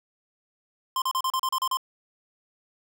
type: tone bursts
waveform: square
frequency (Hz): 1046.5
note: C6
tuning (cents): 0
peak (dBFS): -24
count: 9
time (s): 0.96-1.771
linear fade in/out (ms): 2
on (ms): 59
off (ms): 35
effects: none